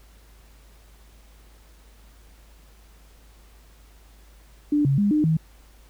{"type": "tone with pitch steps", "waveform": "sine", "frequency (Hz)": [294.8, 137.8, 204, 303.1, 159.1], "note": ["D4", "C#3", "G#3", "D#4", "D#3"], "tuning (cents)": [7, -10, -31, -45, 39], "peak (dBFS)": -17, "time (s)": [4.72, 5.37], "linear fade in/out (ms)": 5, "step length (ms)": 130, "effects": ["added 52 Hz sine -49 dBFS peak until 5.89 s", "pink hiss -57 dBFS RMS until 5.89 s"]}